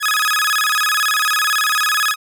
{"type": "tone with vibrato", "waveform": "sawtooth", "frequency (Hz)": 1457, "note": "F#6", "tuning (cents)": -27, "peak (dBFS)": -11, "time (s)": [0, 2.16], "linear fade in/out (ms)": 50, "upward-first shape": "square", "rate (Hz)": 18, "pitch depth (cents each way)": 250, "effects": []}